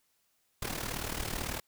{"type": "noise with amplitude modulation", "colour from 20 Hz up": "pink", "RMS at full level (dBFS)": -33, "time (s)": [0.62, 1.6], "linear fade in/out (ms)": 5, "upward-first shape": "sine", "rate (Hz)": 38.1, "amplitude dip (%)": 75, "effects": ["white hiss -74 dBFS RMS until 1.67 s"]}